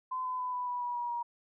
sine tone with pitch steps, 1023 / 1012.4 / 1001.9 / 991.6 / 981.3 / 971.2 / 961.1 / 951.2 Hz, C6 / B5 / B5 / B5 / B5 / B5 / B5 / A#5, -39 / +43 / +25 / +7 / -11 / -29 / -47 / +35 cents, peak -32 dBFS, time 0.11-1.23 s, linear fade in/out 10 ms, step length 140 ms, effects none

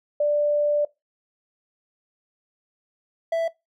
sine / triangle tone pair in turn, 589 / 661.1 Hz, D5 / E5, +5 / +5 cents, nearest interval major second, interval 200 cents, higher second, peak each -18 dBFS, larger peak neither, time 0.2-0.85 / 3.32-3.48 s, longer first, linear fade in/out 5 ms, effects noise-tail reverb RT60 0.2 s tail -21 dB re dry

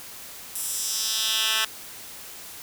10% pulse tone with high-pass filter sweep, 220 Hz, A3, in tune, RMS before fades -26 dBFS, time 0.55-1.65 s, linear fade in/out 5 ms, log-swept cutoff 9900 to 2100 Hz, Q 1.7, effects white hiss -41 dBFS RMS until 2.62 s

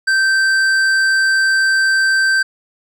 triangle tone with hard clipping, 1558 Hz, G6, 11 cents flat, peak -13 dBFS, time 0.07-2.43 s, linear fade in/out 10 ms, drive 13 dB, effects none

